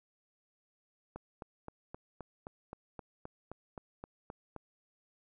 click train, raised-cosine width 1 ms, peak -29 dBFS, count 14, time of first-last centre 1.16-4.563 s, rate 3.82 Hz, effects none

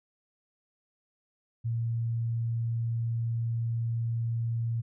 sine tone, 115.7 Hz, A#2, 13 cents flat, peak -27 dBFS, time 1.64-4.82 s, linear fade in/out 20 ms, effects none

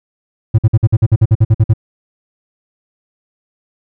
triangle tone bursts, 110 Hz, A2, in tune, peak -3 dBFS, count 13, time 0.54-1.737 s, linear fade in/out 10 ms, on 45 ms, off 51 ms, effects none

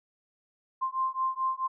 sine beating tone pair, 1046.5 / 1051.1 Hz, C6 / C6, 0 / +8 cents, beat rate 4.6 Hz, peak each -30 dBFS, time 0.81-1.68 s, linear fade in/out 20 ms, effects none

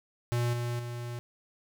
square tone with level steps, 120 Hz, B2, 49 cents flat, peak -27 / -31 / -36 dBFS, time 0.32-1.19 s, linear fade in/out 0 ms, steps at 0.53 / 0.79 s, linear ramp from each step 5 ms, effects none

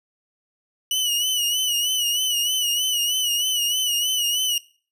sawtooth tone with vibrato, 2942 Hz, F#7, 11 cents flat, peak -17 dBFS, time 0.91-4.58 s, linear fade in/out 2 ms, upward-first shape sine, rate 3.2 Hz, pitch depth 64 cents each way, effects noise-tail reverb RT60 0.4 s tail -20 dB re dry

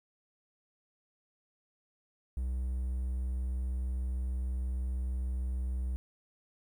triangle tone, 63.2 Hz, B1, 41 cents sharp, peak -29 dBFS, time 2.37-5.96 s, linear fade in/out 0 ms, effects 11-bit

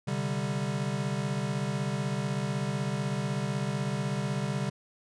square chord, C suspended second, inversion none, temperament equal, 130.81 / 146.83 / 196 Hz, C3 / D3 / G3, 0 / 0 / 0 cents, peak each -34 / -34 / -34 dBFS, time 0.07-4.7 s, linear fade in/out 10 ms, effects resampled to 22050 Hz

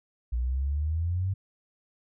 sine exponential sweep, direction up, 58.27 to 98 Hz, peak -25 dBFS, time 0.32-1.34 s, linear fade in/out 10 ms, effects none

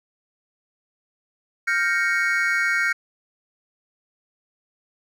triangle chord, G half-diminished seventh, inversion third, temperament equal, 1396.9 / 1568 / 1864.7 / 2217 Hz, F6 / G6 / Bb6 / Db7, 0 / 0 / 0 / 0 cents, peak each -23 dBFS, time 1.67-2.93 s, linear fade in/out 10 ms, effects none

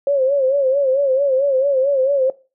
sine tone with vibrato, 543 Hz, C#5, 36 cents flat, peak -13 dBFS, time 0.07-2.3 s, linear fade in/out 2 ms, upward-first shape sine, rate 4.5 Hz, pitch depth 89 cents each way, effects noise-tail reverb RT60 0.3 s tail -19 dB re dry

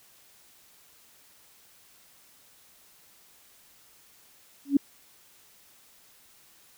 sine tone with exponential growth, 280 Hz, C#4, 18 cents sharp, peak -13 dBFS, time 4.65-4.77 s, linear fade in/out 5 ms, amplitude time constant 25 ms, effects white hiss -58 dBFS RMS until 6.77 s

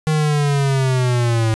square linear sweep, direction down, 156.7 to 110 Hz, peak -15 dBFS, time 0.07-1.54 s, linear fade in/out 0 ms, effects resampled to 24000 Hz + 9-bit

